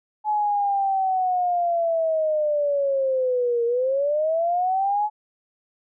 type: linear two-way sweep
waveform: sine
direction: down then up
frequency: 854 to 464.8 to 854 Hz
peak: -19 dBFS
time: 0.24-5.1 s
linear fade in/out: 50 ms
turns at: 3.65 s
effects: none